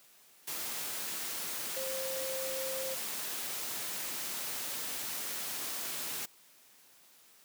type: tone in noise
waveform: sine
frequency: 528 Hz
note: C5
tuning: 16 cents sharp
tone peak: -37 dBFS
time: 1.76-2.95 s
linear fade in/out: 10 ms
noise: white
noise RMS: -38 dBFS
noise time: 0.47-6.26 s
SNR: -2 dB
effects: white hiss -61 dBFS RMS until 7.44 s + high-pass 150 Hz 12 dB/octave